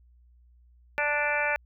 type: harmonic tone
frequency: 293.7 Hz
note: D4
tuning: in tune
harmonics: 2 / 3 / 4 / 5 / 6 / 7 / 8 / 9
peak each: -31 / -32 / -40 / -31 / -31 / -37 / -30 / -38 dBFS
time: 0.98-1.56 s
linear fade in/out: 0 ms
effects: added 60 Hz sine -55 dBFS peak until 1.65 s